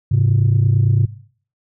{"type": "tone pair together", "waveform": "sine", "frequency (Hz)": [104.02, 133], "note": ["G#2", "C3"], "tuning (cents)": [3, 29], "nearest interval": "major third", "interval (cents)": 426, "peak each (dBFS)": -13, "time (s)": [0.11, 1.06], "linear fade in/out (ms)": 10, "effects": ["noise-tail reverb RT60 0.5 s tail -17 dB re dry", "tanh soft clip ceiling -7 dBFS"]}